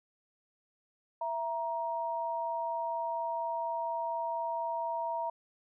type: tone pair together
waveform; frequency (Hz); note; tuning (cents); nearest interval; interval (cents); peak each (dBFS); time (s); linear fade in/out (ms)
sine; 664.2 / 940; E5 / A#5; +13 / +14; tritone; 601; -36 / -33; 1.21-5.3; 5
effects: none